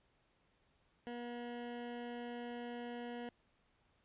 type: tone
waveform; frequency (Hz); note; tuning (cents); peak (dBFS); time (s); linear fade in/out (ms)
20% pulse; 240; B3; -49; -38; 1.07-3.29; 0
effects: pink hiss -75 dBFS RMS until 4.04 s + resampled to 8000 Hz